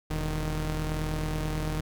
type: tone pair together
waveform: sawtooth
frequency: 40.92 / 154.5 Hz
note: E1 / D#3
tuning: -12 / -12 cents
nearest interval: octave + major seventh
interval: 2300 cents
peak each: -27 dBFS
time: 0.1-1.81 s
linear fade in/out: 10 ms
effects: none